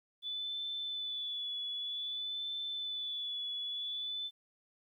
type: tone with vibrato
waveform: sine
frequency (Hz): 3469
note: A7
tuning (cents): -25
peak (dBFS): -36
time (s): 0.22-4.31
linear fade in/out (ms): 50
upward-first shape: sine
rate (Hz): 0.53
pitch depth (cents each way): 31
effects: 12-bit